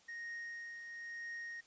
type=tone with tremolo; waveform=triangle; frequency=1864.7 Hz; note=A#6; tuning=in tune; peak=-40 dBFS; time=0.08-1.61 s; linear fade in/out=10 ms; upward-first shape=triangle; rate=1 Hz; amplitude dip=45%; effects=white hiss -66 dBFS RMS until 1.66 s + resampled to 16000 Hz